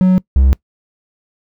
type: tone pair in turn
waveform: triangle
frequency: 185 / 66.53 Hz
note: F#3 / C2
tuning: 0 / +29 cents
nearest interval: octave + tritone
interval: 1771 cents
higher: first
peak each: -5 dBFS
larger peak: neither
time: 0.01-0.18 / 0.36-0.53 s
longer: neither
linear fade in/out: 0 ms
effects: noise-tail reverb RT60 0.1 s tail -22 dB re dry